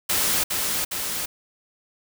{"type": "noise with echo", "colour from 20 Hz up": "white", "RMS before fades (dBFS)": -22, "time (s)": [0.09, 0.44], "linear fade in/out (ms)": 10, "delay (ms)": 410, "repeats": 2, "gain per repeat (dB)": -3, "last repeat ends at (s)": 1.26, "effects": []}